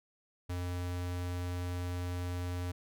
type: tone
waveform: square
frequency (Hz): 89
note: F2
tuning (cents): +33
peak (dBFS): -35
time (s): 0.49-2.72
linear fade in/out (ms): 10
effects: none